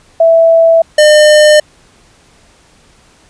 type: tone pair in turn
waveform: sine / square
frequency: 659.3 / 604.5 Hz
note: E5 / D5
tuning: 0 / +50 cents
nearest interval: major second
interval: 150 cents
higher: first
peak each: -3 dBFS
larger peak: neither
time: 0.2-0.82 / 0.98-1.6 s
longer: neither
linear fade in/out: 5 ms
effects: pink hiss -46 dBFS RMS until 3.29 s + resampled to 22050 Hz